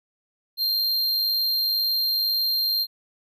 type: tone with amplitude modulation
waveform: square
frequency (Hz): 4186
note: C8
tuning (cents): 0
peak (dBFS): -20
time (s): 0.57-2.87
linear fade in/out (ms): 50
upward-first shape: sine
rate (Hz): 102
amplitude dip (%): 30
effects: none